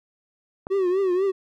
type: click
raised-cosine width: 1 ms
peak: -19 dBFS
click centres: 0.669 s
type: tone with vibrato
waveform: triangle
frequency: 374.5 Hz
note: F#4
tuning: 21 cents sharp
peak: -17 dBFS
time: 0.7-1.32 s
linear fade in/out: 20 ms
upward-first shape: triangle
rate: 4.1 Hz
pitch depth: 120 cents each way
effects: none